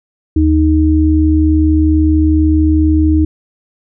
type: tone pair together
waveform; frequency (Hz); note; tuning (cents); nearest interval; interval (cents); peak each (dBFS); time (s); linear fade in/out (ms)
sine; 77.83 / 311.1; D#2 / D#4; +1 / 0; 2 octaves; 2399; -10; 0.36-3.25; 5
effects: none